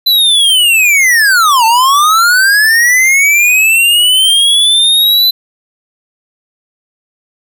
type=linear two-way sweep; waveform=square; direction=down then up; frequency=4034 to 880 to 4034 Hz; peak=-6 dBFS; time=0.06-5.31 s; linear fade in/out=10 ms; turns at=1.65 s; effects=8-bit